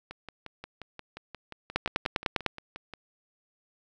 two click trains, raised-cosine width 0.3 ms, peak -9 / -24 dBFS, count 8 / 17, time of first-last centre 1.76-2.463 / 0.11-2.937 s, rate 9.96 / 5.66 Hz, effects none

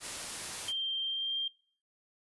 white noise, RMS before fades -39 dBFS, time 0-0.73 s, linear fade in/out 50 ms
sine tone with pitch glide, 3161 to 3185 Hz, G7 to G7, +14 to +27 cents, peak -31 dBFS, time 0.68-1.48 s, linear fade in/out 5 ms, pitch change +13 cents, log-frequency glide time 1.03-1.36 s
effects noise-tail reverb RT60 0.5 s tail -21 dB re dry + resampled to 24000 Hz

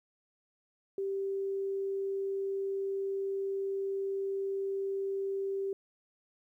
sine tone, 391.1 Hz, G4, 4 cents flat, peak -31 dBFS, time 0.98-5.73 s, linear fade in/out 2 ms, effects 12-bit

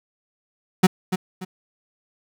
35% pulse tone with echo, 185 Hz, F#3, in tune, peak -8 dBFS, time 0.83-0.87 s, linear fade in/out 10 ms, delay 290 ms, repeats 2, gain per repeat -10 dB, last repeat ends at 1.45 s, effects none

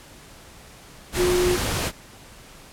sine tone in noise, 359 Hz, F4, 48 cents sharp, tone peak -18 dBFS, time 1.16-1.58 s, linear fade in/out 50 ms, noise pink, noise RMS -25 dBFS, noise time 1.12-1.92 s, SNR +4 dB, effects pink hiss -46 dBFS RMS until 2.72 s + low-pass 12000 Hz 12 dB/octave

